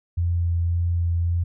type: tone with vibrato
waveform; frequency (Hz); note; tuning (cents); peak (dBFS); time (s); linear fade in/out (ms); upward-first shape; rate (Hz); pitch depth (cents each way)
sine; 85.7; F2; -32; -19; 0.17-1.44; 10; sine; 1.8; 12
effects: none